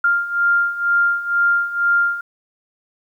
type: beating tone pair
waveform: sine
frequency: 1396.9 / 1399 Hz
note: F6 / F6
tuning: 0 / +3 cents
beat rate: 2.1 Hz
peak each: -20 / -16 dBFS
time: 0.04-2.21 s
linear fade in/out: 5 ms
effects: 9-bit